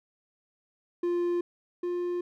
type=tone pair in turn; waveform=triangle; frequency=349.2 / 352.8 Hz; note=F4 / F4; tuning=0 / +18 cents; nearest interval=unison; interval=18 cents; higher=second; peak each=-23 / -26 dBFS; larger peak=first; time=1.03-1.41 / 1.83-2.21 s; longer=neither; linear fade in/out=5 ms; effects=none